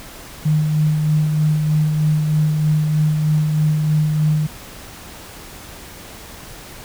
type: tone with tremolo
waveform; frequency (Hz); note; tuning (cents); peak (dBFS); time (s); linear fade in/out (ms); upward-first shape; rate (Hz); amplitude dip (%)
sine; 153.2; D#3; -27; -12; 0.45-4.47; 10; sine; 3.2; 35
effects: pink hiss -37 dBFS RMS until 6.84 s